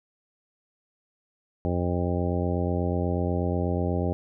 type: harmonic tone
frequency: 88.2 Hz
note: F2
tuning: 18 cents sharp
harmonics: 1 / 2 / 3 / 4 / 5 / 6 / 7 / 9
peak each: -27 / -30 / -32 / -33 / -34 / -35 / -35 / -37 dBFS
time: 1.65-4.13 s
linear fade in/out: 0 ms
effects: none